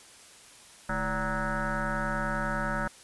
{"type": "tone with frequency modulation", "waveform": "sine", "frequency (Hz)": 755, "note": "F#5", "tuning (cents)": 35, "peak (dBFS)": -27, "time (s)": [0.89, 2.88], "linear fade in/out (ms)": 5, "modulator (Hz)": 180, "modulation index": 5, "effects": ["white hiss -52 dBFS RMS until 3.03 s", "resampled to 24000 Hz"]}